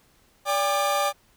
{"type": "tone cluster", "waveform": "45% pulse", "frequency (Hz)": [578, 803, 1195], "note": ["D5", "G5", "D6"], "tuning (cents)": [-28, 41, 30], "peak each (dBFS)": -26, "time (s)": [0.45, 1.13], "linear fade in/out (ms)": 50, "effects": ["pink hiss -61 dBFS RMS until 1.36 s"]}